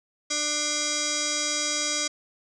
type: tone with frequency modulation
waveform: sine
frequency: 592 Hz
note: D5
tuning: 14 cents sharp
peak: -24 dBFS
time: 0.3-2.08 s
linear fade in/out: 10 ms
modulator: 891 Hz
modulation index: 7.7
effects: none